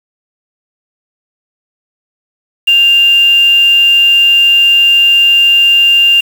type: tone with quantisation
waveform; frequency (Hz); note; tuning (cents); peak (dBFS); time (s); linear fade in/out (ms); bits
sine; 2794; F7; 0; -4; 2.67-6.21; 10; 4
effects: none